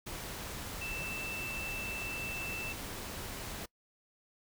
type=tone in noise; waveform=sine; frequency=2659 Hz; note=E7; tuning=14 cents sharp; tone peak=-38 dBFS; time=0.81-2.73 s; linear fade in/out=10 ms; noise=pink; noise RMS=-42 dBFS; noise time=0.06-3.66 s; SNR=+1 dB; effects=noise-tail reverb RT60 0.1 s tail -23 dB re dry